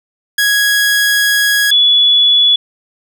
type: tone pair in turn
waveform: sawtooth / sine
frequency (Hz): 1661.2 / 3416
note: G#6 / G#7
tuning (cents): 0 / +48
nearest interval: octave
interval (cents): 1248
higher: second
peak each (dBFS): -6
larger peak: neither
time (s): 0.38-1.71 / 1.71-2.56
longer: first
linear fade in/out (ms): 5
effects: none